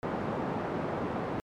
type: band-pass noise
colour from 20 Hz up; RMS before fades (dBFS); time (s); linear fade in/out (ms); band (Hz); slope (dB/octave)
pink; -33; 0.03-1.4; 0; 160 to 1000; 12
effects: MP3 96 kbps